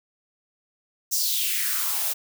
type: noise with high-pass filter sweep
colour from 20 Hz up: blue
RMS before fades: -25 dBFS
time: 1.11-2.14 s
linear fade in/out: 20 ms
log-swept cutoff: 6100 to 540 Hz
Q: 3.6
effects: none